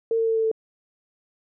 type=tone with pitch steps; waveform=sine; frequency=454.8 / 451.9 / 449.1 / 446.2 / 443.4 Hz; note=A#4 / A4 / A4 / A4 / A4; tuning=-43 / +46 / +35 / +24 / +13 cents; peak=-19 dBFS; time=0.11-0.515 s; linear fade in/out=2 ms; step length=81 ms; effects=none